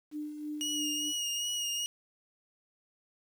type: tone with tremolo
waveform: sine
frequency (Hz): 300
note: D4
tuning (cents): +37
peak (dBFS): -34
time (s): 0.11-1.13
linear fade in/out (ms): 50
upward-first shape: sine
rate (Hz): 3.1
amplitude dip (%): 50
type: tone with vibrato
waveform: 25% pulse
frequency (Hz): 2878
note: F#7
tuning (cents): -49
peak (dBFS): -28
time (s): 0.61-1.86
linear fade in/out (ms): 0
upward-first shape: sine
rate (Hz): 2.5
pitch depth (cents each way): 28
effects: 10-bit